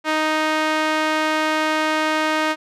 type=tone with band-pass filter; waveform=sawtooth; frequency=311.1 Hz; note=D#4; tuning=in tune; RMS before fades=-20 dBFS; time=0.04-2.56 s; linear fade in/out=50 ms; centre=1600 Hz; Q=0.72; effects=none